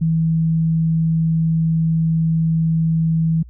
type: tone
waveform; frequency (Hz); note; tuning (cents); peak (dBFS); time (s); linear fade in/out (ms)
sine; 162.2; E3; -28; -14; 0.01-3.43; 10
effects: added 60 Hz sine -37 dBFS peak until 3.49 s